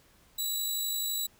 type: tone with amplitude modulation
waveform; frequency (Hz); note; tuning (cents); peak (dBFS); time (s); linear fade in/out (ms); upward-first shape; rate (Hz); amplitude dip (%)
15% pulse; 3926; B7; -11; -21; 0.38-1.27; 10; sine; 51.8; 35
effects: pink hiss -62 dBFS RMS until 1.39 s